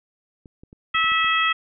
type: clicks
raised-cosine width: 3 ms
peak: -31 dBFS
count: 7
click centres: 0.458 / 0.635 / 0.729 / 0.948 / 1.043 / 1.119 / 1.245 s
type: harmonic tone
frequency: 650 Hz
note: E5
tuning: 24 cents flat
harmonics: 2 / 3 / 4 / 5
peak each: -21 / -23 / -24 / -25 dBFS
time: 0.94-1.53 s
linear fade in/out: 10 ms
effects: none